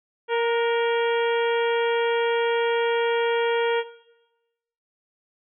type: harmonic tone with a mistuned harmonic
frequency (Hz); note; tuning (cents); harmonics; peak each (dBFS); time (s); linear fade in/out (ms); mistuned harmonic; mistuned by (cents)
466; A#4; -1; 1 / 2 / 3 / 4 / 5 / 6 / 7; -21 / -27 / -31 / -33 / -35 / -37 / -38; 0.28-3.84; 50; 3; +40
effects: noise-tail reverb RT60 1.0 s tail -17 dB re dry